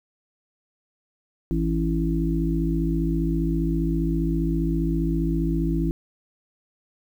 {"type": "harmonic tone", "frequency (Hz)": 55, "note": "A1", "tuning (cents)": 0, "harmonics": [1, 3, 5, 6], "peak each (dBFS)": [-25, -25, -28, -27], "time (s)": [1.51, 5.91], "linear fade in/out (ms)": 0, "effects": ["9-bit"]}